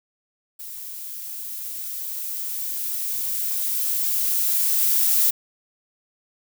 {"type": "noise with level ramp", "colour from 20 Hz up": "violet", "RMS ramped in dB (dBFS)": [-36, -18], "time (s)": [0.59, 5.31], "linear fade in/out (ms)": 10, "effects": []}